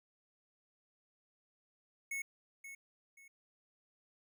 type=tone with echo; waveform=square; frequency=2198 Hz; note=C#7; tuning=15 cents flat; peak=-38 dBFS; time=2.11-2.22 s; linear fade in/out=5 ms; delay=530 ms; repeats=2; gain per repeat=-10 dB; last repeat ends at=3.28 s; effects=none